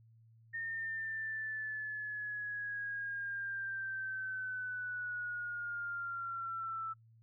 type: linear sweep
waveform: sine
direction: down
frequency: 1831 to 1318.5 Hz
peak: -37 dBFS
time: 0.53-6.94 s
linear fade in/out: 20 ms
effects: noise-tail reverb RT60 0.1 s tail -24 dB re dry + added 113 Hz sine -60 dBFS peak until 7.22 s